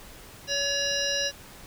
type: harmonic tone with a mistuned harmonic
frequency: 565 Hz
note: C#5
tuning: 33 cents sharp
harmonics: 1 / 3 / 5 / 7 / 9 / 10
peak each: -32 / -32 / -32 / -32 / -32 / -32 dBFS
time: 0.47-1.32 s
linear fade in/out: 50 ms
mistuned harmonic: 10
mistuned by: +19 cents
effects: pink hiss -47 dBFS RMS until 1.66 s